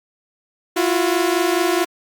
sawtooth tone pair together, 336.8 / 361.4 Hz, E4 / F#4, +37 / -41 cents, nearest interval minor second, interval 122 cents, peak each -15 dBFS, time 0.76-1.85 s, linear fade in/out 10 ms, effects Opus 48 kbps

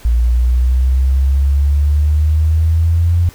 sine exponential sweep, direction up, 57.9 to 87.31 Hz, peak -9 dBFS, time 0.05-3.29 s, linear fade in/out 0 ms, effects pink hiss -41 dBFS RMS until 3.34 s

